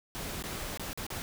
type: noise with dropouts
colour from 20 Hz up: pink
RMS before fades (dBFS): -38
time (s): 0.15-1.22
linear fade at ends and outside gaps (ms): 0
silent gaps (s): 0.425-0.439 / 0.774-0.796 / 0.931-0.975 / 1.066-1.103
effects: none